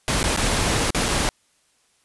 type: noise with dropouts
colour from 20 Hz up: pink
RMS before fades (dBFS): -21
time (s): 0.08-1.29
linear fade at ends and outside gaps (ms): 0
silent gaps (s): 0.23-0.24 / 0.363-0.374 / 0.905-0.947 / 1.083-1.087
effects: white hiss -63 dBFS RMS until 2.04 s + resampled to 24000 Hz